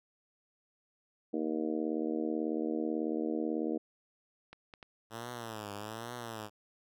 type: harmonic tone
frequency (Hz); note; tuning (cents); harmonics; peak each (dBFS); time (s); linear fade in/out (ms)
78.2; D#2; +9; 3 / 4 / 5 / 6 / 7 / 8 / 9; -37 / -34 / -40 / -38 / -48 / -45 / -49; 1.33-3.78; 10
type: clicks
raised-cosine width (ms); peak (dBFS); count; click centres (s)
0.3; -32; 3; 4.53 / 4.738 / 4.828
type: tone with vibrato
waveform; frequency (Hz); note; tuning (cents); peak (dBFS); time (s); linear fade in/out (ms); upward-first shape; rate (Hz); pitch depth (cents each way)
5% pulse; 111.1; A2; +17; -29; 5.1-6.5; 50; triangle; 1.2; 180
effects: none